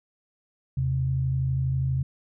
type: tone pair together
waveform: sine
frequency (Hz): 79 / 131.29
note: D#2 / C3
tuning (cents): +27 / +6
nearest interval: major sixth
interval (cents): 879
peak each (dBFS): -30 / -23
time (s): 0.77-2.03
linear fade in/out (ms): 5
effects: none

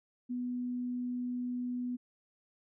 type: tone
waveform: sine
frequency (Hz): 246.9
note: B3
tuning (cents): 0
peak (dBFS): -33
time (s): 0.29-1.97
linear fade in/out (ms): 20
effects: none

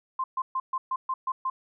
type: tone bursts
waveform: sine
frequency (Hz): 1046.5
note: C6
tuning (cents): 0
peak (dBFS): -25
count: 8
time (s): 0.19-1.5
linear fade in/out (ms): 5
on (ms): 50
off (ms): 130
effects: none

